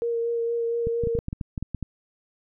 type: tone with vibrato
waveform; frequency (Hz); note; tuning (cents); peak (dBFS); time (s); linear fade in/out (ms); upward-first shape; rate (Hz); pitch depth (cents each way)
sine; 466.2; A#4; 0; -23; 0.02-1.19; 0; sine; 4.3; 14
type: clicks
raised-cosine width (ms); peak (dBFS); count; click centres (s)
5; -17; 12; 0.871 / 1.037 / 1.072 / 1.152 / 1.188 / 1.284 / 1.329 / 1.412 / 1.578 / 1.626 / 1.747 / 1.827
effects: none